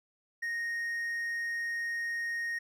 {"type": "tone", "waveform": "triangle", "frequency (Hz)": 1862, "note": "A#6", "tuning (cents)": -2, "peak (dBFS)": -30, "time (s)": [0.42, 2.59], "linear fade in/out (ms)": 10, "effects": []}